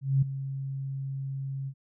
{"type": "tone with ADSR envelope", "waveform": "sine", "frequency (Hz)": 135.9, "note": "C#3", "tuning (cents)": -34, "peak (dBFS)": -18, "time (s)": [0.01, 1.74], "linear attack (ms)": 210, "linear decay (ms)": 9, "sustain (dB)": -13, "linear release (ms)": 66, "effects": []}